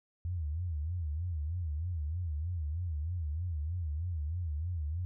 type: tone with vibrato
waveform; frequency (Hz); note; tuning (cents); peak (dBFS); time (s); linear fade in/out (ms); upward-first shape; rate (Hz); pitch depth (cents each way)
sine; 81.4; E2; -21; -32; 0.25-5.05; 0; sine; 3.2; 180
effects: none